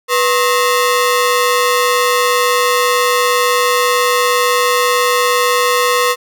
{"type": "ring-modulated tone", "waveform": "sawtooth", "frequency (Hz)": 783, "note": "G5", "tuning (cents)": -2, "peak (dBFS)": -4, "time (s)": [0.08, 6.16], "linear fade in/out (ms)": 50, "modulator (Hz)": 291, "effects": []}